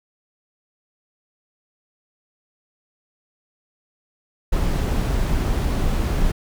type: noise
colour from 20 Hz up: brown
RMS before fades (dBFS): -20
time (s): 4.52-6.32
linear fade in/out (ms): 10
effects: none